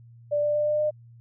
sine tone with pitch steps, 587.3 / 591.7 / 596.2 / 600.7 / 605.2 Hz, D5 / D5 / D5 / D5 / D#5, 0 / +13 / +26 / +39 / -48 cents, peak -21 dBFS, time 0.31-0.91 s, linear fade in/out 20 ms, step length 120 ms, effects added 117 Hz sine -47 dBFS peak until 1.2 s

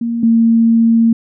sine tone pair in turn, 233.1 / 228.7 Hz, A#3 / A#3, 0 / -33 cents, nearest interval unison, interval 33 cents, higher first, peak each -15 / -7 dBFS, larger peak second, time 0.01-0.23 / 0.23-1.13 s, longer second, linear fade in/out 5 ms, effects none

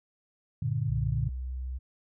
sine chord, G minor, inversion none, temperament just, 98 / 117.6 / 147 Hz, G2 / Bb2 / D3, 0 / +16 / +2 cents, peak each -34 / -29 / -31 dBFS, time 0.62-1.29 s, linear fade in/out 5 ms
sine tone with pitch glide, 63 to 63.88 Hz, B1 to C2, +35 to -41 cents, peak -32 dBFS, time 0.88-1.79 s, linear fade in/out 20 ms, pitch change +24 cents, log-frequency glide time 1.13-1.56 s
effects none

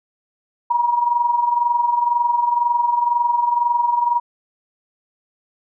sine tone with amplitude modulation, 956 Hz, A#5, 43 cents sharp, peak -12 dBFS, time 0.7-4.2 s, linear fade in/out 10 ms, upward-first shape sine, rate 22 Hz, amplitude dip 65%, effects none

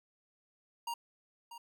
square tone with echo, 937 Hz, A#5, 9 cents sharp, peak -36 dBFS, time 0.87-0.94 s, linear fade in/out 5 ms, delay 640 ms, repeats 1, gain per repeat -11 dB, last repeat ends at 1.58 s, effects none

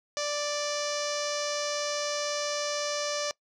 sawtooth tone with low-pass filter, 587.3 Hz, D5, in tune, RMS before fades -31 dBFS, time 0.17-3.31 s, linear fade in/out 0 ms, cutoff 5700 Hz, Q 4.8, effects noise-tail reverb RT60 0.1 s tail -22 dB re dry

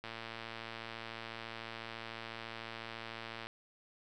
click train, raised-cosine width 0.3 ms, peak -27 dBFS, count 392, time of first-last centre 0.04-3.47 s, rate 114 Hz, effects none

